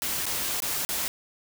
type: noise with dropouts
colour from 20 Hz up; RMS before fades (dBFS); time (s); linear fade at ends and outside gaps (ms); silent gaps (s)
white; -29; 0.02-1.08; 0; 0.256-0.265 / 0.603-0.622 / 0.85-0.89
effects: none